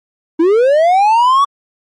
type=linear sweep; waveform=triangle; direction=up; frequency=311.1 to 1145 Hz; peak=-5 dBFS; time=0.39-1.45 s; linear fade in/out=10 ms; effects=MP3 48 kbps